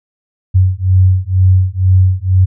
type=beating tone pair; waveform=sine; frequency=92.2 / 94.3 Hz; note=F#2 / F#2; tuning=-6 / +33 cents; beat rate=2.1 Hz; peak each=-10 dBFS; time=0.54-2.46 s; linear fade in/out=20 ms; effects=none